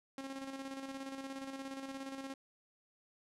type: tone with tremolo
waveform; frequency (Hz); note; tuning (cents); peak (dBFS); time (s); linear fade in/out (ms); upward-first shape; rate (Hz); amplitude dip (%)
sawtooth; 270; C#4; -45; -37; 0.18-2.34; 2; square; 17; 45
effects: low-pass 9000 Hz 12 dB/octave